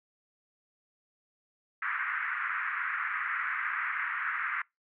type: band-pass noise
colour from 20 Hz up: pink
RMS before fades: -33 dBFS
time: 1.82-4.62 s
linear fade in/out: 5 ms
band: 1200 to 2100 Hz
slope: 48 dB/octave
effects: noise-tail reverb RT60 0.2 s tail -25 dB re dry